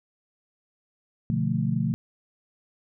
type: chord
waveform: sine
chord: B half-diminished seventh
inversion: none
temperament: equal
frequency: 123.47 / 146.83 / 174.61 / 220 Hz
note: B2 / D3 / F3 / A3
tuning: 0 / 0 / 0 / 0 cents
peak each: -28 dBFS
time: 1.3-1.94 s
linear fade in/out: 0 ms
effects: none